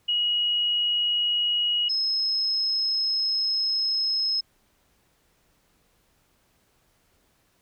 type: tone pair in turn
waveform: sine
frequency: 2900 / 5167 Hz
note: F#7 / E8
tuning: -35 / -35 cents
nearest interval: minor seventh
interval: 1000 cents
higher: second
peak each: -21 / -22 dBFS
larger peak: first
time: 0.08-1.89 / 1.89-4.41 s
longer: second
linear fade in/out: 10 ms
effects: pink hiss -66 dBFS RMS until 7.61 s